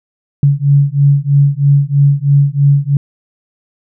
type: beating tone pair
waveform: sine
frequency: 140 / 143.1 Hz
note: C#3 / D3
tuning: +18 / -45 cents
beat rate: 3.1 Hz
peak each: -10 dBFS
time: 0.43-2.97 s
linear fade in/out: 2 ms
effects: none